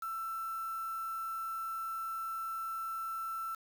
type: tone with quantisation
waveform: sine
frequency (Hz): 1335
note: E6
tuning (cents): +22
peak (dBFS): -36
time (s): 0.02-3.55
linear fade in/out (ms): 5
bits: 8
effects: none